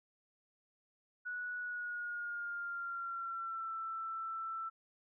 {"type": "tone with pitch glide", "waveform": "sine", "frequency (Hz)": [1469, 1331.6], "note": ["F#6", "E6"], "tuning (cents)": [-13, 17], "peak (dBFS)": -38, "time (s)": [1.25, 4.7], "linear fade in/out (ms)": 20, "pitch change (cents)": -170, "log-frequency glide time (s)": [1.59, 3.73], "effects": []}